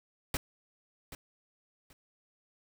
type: noise with echo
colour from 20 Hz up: pink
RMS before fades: -32 dBFS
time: 0.34-0.37 s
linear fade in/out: 2 ms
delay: 780 ms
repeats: 2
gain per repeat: -13 dB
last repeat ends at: 1.93 s
effects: none